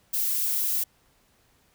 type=noise; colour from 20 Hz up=violet; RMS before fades=-26 dBFS; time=0.13-0.84 s; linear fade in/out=10 ms; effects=pink hiss -64 dBFS RMS until 1.74 s